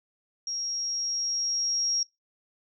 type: tone with level ramp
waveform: sine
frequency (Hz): 5600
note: F8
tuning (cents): +4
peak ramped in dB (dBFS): -30 to -24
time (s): 0.47-2.03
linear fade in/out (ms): 2
effects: noise-tail reverb RT60 0.2 s tail -22 dB re dry